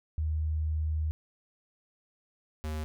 sine / square tone pair in turn, 77.78 / 77.34 Hz, D#2 / D#2, 0 / -10 cents, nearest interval unison, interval 10 cents, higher first, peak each -27 / -33 dBFS, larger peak first, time 0.18-1.11 / 2.64-2.84 s, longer first, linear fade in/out 0 ms, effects none

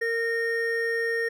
triangle tone pair together, 461.3 / 1844 Hz, A#4 / A#6, -18 / -19 cents, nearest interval 2 octaves, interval 2399 cents, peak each -25 dBFS, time 0.01-1.29 s, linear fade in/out 10 ms, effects none

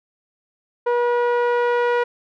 sawtooth tone with low-pass filter sweep, 482.2 Hz, B4, 41 cents flat, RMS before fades -19 dBFS, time 0.86-2.04 s, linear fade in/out 10 ms, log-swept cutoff 1100 to 1800 Hz, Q 1, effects none

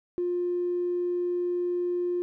triangle tone with tanh clipping, 353.6 Hz, F4, 22 cents sharp, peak -25 dBFS, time 0.18-2.22 s, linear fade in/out 0 ms, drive 4 dB, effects none

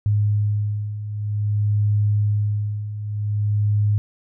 sine beating tone pair, 103.83 / 104.35 Hz, G#2 / G#2, 0 / +9 cents, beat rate 0.52 Hz, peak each -24 / -19 dBFS, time 0.06-3.98 s, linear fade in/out 0 ms, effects none

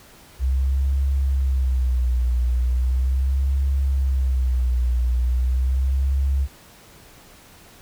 sine tone with vibrato, 64.4 Hz, C2, 27 cents flat, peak -17 dBFS, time 0.39-6.48 s, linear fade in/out 50 ms, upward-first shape sine, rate 0.38 Hz, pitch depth 99 cents each way, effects pink hiss -48 dBFS RMS until 7.81 s

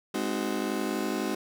35% pulse chord, Ab dominant seventh, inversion none, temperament just, 207.7 / 259.6 / 311.5 / 373.8 Hz, Ab3 / C4 / Eb4 / Gb4, 0 / -13 / +2 / +18 cents, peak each -32 dBFS, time 0.14-1.35 s, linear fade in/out 5 ms, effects none

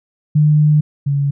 sine tone pair in turn, 150.8 / 141.19 Hz, D3 / C#3, +46 / +32 cents, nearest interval minor second, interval 114 cents, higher first, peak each -8 / -13 dBFS, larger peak first, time 0.35-0.81 / 1.06-1.31 s, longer first, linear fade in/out 10 ms, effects none

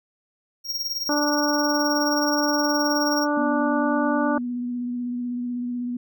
square tone with tremolo, 5588 Hz, F8, in tune, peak -23 dBFS, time 0.64-3.27 s, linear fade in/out 50 ms, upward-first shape triangle, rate 19 Hz, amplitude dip 75%
harmonic tone, 293.7 Hz, D4, in tune, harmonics 1 / 2 / 3 / 4 / 5, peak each -23 / -26 / -28 / -29 / -30 dBFS, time 1.09-4.38 s, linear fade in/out 2 ms
sine tone with vibrato, 244.2 Hz, B3, 19 cents flat, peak -25 dBFS, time 3.37-5.97 s, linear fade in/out 5 ms, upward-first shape sine, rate 16 Hz, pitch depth 18 cents each way
effects none

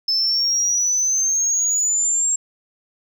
sine exponential sweep, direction up, 5230 to 7550 Hz, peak -15 dBFS, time 0.08-2.36 s, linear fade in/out 5 ms, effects tanh soft clip ceiling -13 dBFS

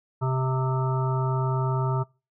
harmonic tone with a mistuned harmonic, 130.6 Hz, C3, 3 cents flat, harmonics 1 / 3 / 5 / 7 / 9 / 10, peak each -23 / -33 / -36 / -32 / -37 / -36 dBFS, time 0.21-2.04 s, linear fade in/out 20 ms, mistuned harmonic 9, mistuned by +15 cents, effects noise-tail reverb RT60 0.3 s tail -24 dB re dry

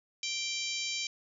harmonic tone, 784 Hz, G5, in tune, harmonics 3 / 4 / 5 / 6 / 7 / 8 / 9, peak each -38 / -39 / -40 / -41 / -41 / -42 / -43 dBFS, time 0.23-1.07 s, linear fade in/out 2 ms, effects none

